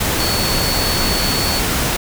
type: tone in noise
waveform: sine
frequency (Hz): 4431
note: C#8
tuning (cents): -2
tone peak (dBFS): -21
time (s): 0.19-1.6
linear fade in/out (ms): 10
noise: pink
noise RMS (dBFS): -18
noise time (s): 0-1.97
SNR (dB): -6
effects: none